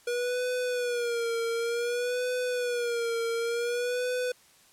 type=tone with vibrato; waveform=square; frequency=480 Hz; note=B4; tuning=49 cents flat; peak=-28 dBFS; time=0.07-4.32 s; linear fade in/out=5 ms; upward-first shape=sine; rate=0.55 Hz; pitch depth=70 cents each way; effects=white hiss -59 dBFS RMS until 4.72 s + low-pass 11000 Hz 12 dB/octave